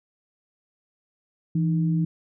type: tone pair together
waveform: sine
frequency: 164.81 / 307.2 Hz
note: E3 / D#4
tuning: 0 / -22 cents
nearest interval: major seventh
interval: 1078 cents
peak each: -20 / -30 dBFS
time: 1.55-2.05 s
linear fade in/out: 5 ms
effects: none